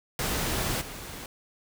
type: noise with level steps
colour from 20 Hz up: pink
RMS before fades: -29 / -40 dBFS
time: 0.19-1.26 s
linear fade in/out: 2 ms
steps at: 0.8 s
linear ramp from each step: 20 ms
effects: none